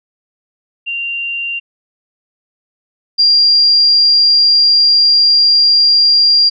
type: tone pair in turn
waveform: sine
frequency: 2775 / 4776 Hz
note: F7 / D8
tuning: -12 / +28 cents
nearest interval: major sixth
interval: 940 cents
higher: second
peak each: -17 / -6 dBFS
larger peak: second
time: 0.86-1.6 / 3.18-6.5 s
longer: second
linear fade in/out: 20 ms
effects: none